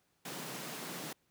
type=high-pass noise; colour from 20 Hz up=pink; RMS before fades=-43 dBFS; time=0.25-1.13 s; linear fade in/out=5 ms; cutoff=130 Hz; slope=96 dB/octave; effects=pink hiss -75 dBFS RMS until 1.3 s + high-pass 80 Hz 12 dB/octave